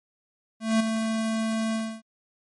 square tone with ADSR envelope, 222.3 Hz, A3, 18 cents sharp, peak -18 dBFS, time 0.6-2.02 s, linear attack 200 ms, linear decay 9 ms, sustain -7 dB, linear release 280 ms, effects MP3 48 kbps

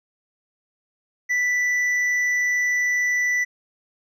sine tone with hard clipping, 1975.5 Hz, B6, in tune, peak -20 dBFS, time 1.29-3.45 s, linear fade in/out 20 ms, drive 4 dB, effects none

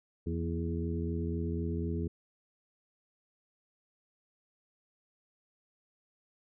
harmonic tone with a mistuned harmonic, 84 Hz, E2, 33 cents sharp, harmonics 1 / 2 / 3 / 4 / 5, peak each -34 / -37 / -39 / -40 / -41 dBFS, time 0.26-2.08 s, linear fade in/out 10 ms, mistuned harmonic 3, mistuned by -55 cents, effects none

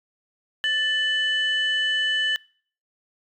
sine tone pair together, 1760 / 2992 Hz, A6 / F#7, 0 / +19 cents, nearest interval major sixth, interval 919 cents, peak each -22 dBFS, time 0.64-2.36 s, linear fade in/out 0 ms, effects noise-tail reverb RT60 0.5 s tail -25 dB re dry + tanh soft clip ceiling -15 dBFS

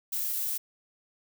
violet noise, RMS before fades -31 dBFS, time 0.12-0.58 s, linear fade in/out 10 ms, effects none

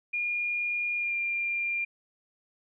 sine tone with pitch glide, 2423 to 2391 Hz, D#7 to D7, -47 to +30 cents, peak -27 dBFS, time 0.13-1.85 s, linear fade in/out 10 ms, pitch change -23 cents, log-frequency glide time 0.97-1.14 s, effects none

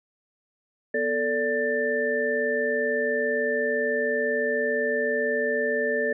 sine tone cluster, 246.2 / 443.1 / 581 / 1777 Hz, B3 / A4 / D5 / A6, -5 / +12 / -19 / +17 cents, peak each -33 / -26 / -28 / -27 dBFS, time 0.94-6.13 s, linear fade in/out 5 ms, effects none

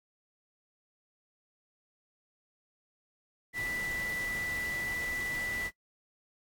sine tone in noise, 1975.5 Hz, B6, in tune, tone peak -33 dBFS, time 3.53-5.71 s, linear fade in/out 50 ms, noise pink, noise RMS -43 dBFS, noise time 3.53-5.71 s, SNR +7 dB, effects noise-tail reverb RT60 0.1 s tail -21 dB re dry + AAC 64 kbps

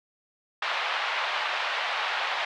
pink band-pass noise, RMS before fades -29 dBFS, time 0.62-2.45 s, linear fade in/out 5 ms, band 740 to 3600 Hz, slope 24 dB/octave, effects none

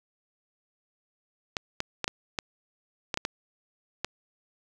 clicks, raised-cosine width 0.2 ms, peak -11 dBFS, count 9, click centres 1.568 / 1.804 / 2.043 / 2.079 / 2.388 / 3.142 / 3.174 / 3.251 / 4.046 s, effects none

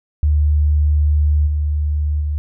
sine tone with level steps, 74.6 Hz, D2, 28 cents sharp, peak -11 / -15 / -17 dBFS, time 0.23-2.38 s, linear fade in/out 0 ms, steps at 1.46 / 2.2 s, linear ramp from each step 20 ms, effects none

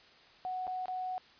sine tone with dropouts, 740 Hz, F#5, in tune, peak -34 dBFS, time 0.45-1.18 s, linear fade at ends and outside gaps 0 ms, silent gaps 0.669-0.677 / 0.857-0.882 s, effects white hiss -59 dBFS RMS until 1.39 s + resampled to 11025 Hz

